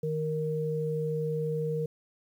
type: tone pair together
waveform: sine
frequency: 155.58 / 466.2 Hz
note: D#3 / A#4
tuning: 0 / 0 cents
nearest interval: octave + perfect fifth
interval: 1900 cents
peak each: -31 / -30 dBFS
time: 0.03-1.86 s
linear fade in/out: 5 ms
effects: 10-bit